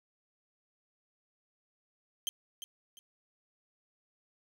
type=tone with echo; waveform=sawtooth; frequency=3136 Hz; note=G7; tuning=in tune; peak=-28 dBFS; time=2.27-2.29 s; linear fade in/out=0 ms; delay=350 ms; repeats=2; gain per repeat=-10 dB; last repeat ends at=2.99 s; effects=11-bit

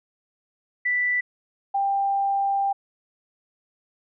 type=tone pair in turn; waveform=sine; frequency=1975.5 / 791.9 Hz; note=B6 / G5; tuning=0 / +17 cents; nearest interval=octave + major third; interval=1583 cents; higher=first; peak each=-20 dBFS; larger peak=neither; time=0.85-1.21 / 1.74-2.73 s; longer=second; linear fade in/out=10 ms; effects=none

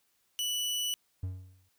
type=tone; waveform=sawtooth; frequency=2960 Hz; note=F#7; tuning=in tune; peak=-27 dBFS; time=0.39-0.94 s; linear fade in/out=0 ms
type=tone with exponential decay; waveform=triangle; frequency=92.5 Hz; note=F#2; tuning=in tune; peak=-28 dBFS; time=1.23-1.69 s; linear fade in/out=5 ms; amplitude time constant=100 ms
effects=white hiss -73 dBFS RMS until 1.78 s

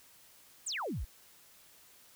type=exponential sweep; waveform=sine; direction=down; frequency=9160 to 40.87 Hz; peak=-34 dBFS; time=0.66-1.05 s; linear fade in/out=10 ms; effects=white hiss -60 dBFS RMS until 2.15 s

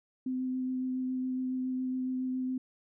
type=tone with vibrato; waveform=sine; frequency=256.8 Hz; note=C4; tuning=32 cents flat; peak=-30 dBFS; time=0.26-2.58 s; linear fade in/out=5 ms; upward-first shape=sine; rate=7.2 Hz; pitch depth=10 cents each way; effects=none

